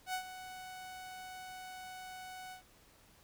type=tone with ADSR envelope; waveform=sawtooth; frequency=743 Hz; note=F#5; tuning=7 cents sharp; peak=-30 dBFS; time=0.06-2.63 s; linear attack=78 ms; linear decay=88 ms; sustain=-12 dB; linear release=110 ms; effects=pink hiss -64 dBFS RMS until 3.23 s